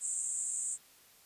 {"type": "band-pass noise", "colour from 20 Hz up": "pink", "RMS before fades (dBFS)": -36, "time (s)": [0, 0.78], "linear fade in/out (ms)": 50, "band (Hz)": [7300, 8600], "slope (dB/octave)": 96, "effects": ["white hiss -61 dBFS RMS until 1.25 s", "resampled to 32000 Hz"]}